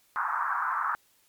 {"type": "band-pass noise", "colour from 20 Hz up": "pink", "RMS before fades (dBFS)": -29, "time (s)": [0.16, 0.95], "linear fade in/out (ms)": 0, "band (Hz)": [960, 1500], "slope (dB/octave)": 48, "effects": ["white hiss -65 dBFS RMS until 1.28 s", "MP3 96 kbps"]}